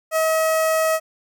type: tone with notch filter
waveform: sawtooth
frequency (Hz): 639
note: D#5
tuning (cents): +46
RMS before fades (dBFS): -19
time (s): 0.11-1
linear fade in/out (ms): 50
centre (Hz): 3700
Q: 1.2
effects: none